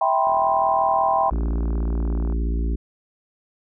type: chord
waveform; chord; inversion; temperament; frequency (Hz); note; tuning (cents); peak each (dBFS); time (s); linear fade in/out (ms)
sine; C major seventh; first; just; 654.1 / 784.9 / 981.1 / 1046.5; E5 / G5 / B5 / C6; -14 / +2 / -12 / 0; -23 / -20 / -23 / -23; 0.01-1.3; 5
type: click train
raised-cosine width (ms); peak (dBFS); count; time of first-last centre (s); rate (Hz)
1; -24; 84; 0.27-2.324; 40.4
type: harmonic tone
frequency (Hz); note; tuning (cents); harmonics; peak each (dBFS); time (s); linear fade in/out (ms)
56.9; A#1; -41; 1 / 3 / 4 / 5 / 6 / 7; -20 / -34 / -35 / -34 / -38 / -39; 1.31-2.76; 10
effects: none